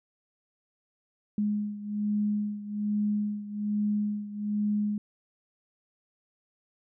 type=beating tone pair; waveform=sine; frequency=208 / 209.2 Hz; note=G#3 / G#3; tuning=+3 / +13 cents; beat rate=1.2 Hz; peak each=-28 / -32 dBFS; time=1.38-4.98 s; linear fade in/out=2 ms; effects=none